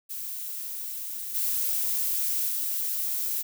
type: noise with level steps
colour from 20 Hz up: violet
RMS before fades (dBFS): -35 / -27 / -29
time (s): 0.09-3.43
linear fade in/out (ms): 20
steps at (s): 1.34 / 2.48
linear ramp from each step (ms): 20
effects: none